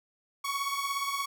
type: beating tone pair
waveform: sawtooth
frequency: 1110 / 1127 Hz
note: C#6 / C#6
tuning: +2 / +28 cents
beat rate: 17 Hz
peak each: -28 / -31 dBFS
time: 0.44-1.26 s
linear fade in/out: 10 ms
effects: none